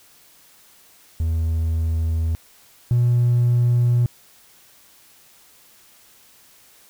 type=tone pair in turn; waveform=triangle; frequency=81.2 / 120.86 Hz; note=E2 / B2; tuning=-26 / -37 cents; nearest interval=perfect fifth; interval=689 cents; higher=second; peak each=-16 / -11 dBFS; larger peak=second; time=1.2-2.35 / 2.91-4.06 s; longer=neither; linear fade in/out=0 ms; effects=tanh soft clip ceiling -10 dBFS + white hiss -52 dBFS RMS until 6.89 s